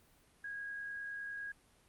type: tone with amplitude modulation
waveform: sine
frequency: 1643 Hz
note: G#6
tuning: 19 cents flat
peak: -39 dBFS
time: 0.44-1.52 s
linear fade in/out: 5 ms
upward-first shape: sine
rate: 69.9 Hz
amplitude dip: 30%
effects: pink hiss -67 dBFS RMS until 1.88 s + Opus 32 kbps